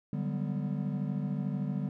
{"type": "chord", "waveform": "triangle", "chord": "G major seventh", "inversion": "second", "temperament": "equal with one note detuned", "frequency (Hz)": [146.83, 185, 198.39, 246.9], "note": ["D3", "F#3", "G3", "B3"], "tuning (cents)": [0, 0, 21, 0], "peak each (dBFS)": [-32, -36, -33, -37], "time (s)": [0.13, 1.89], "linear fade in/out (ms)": 2, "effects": []}